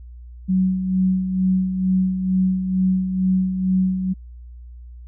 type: tone with tremolo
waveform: sine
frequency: 186.7 Hz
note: F#3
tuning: 16 cents sharp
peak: -14 dBFS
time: 0.48-4.14 s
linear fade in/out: 20 ms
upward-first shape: sine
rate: 2.2 Hz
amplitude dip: 55%
effects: added 60 Hz sine -36 dBFS peak until 5.07 s